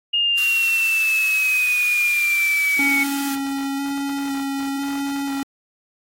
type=exponential sweep; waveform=sine; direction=down; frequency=2845 to 2217 Hz; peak=-16 dBFS; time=0.13-3.04 s; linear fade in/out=10 ms
type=high-pass noise; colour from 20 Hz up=white; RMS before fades=-31 dBFS; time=0.37-3.36 s; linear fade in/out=10 ms; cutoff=1100 Hz; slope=96 dB/octave
type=tone with vibrato; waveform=square; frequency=277.1 Hz; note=C#4; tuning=1 cent flat; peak=-23 dBFS; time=2.79-5.43 s; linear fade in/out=2 ms; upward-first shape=square; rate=1 Hz; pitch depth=12 cents each way
effects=AAC 48 kbps